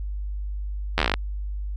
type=slowing click train; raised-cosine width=0.3 ms; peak=-4 dBFS; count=11; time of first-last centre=0.98-1.139 s; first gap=11 ms; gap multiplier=1.08; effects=added 50 Hz sine -27 dBFS peak until 1.76 s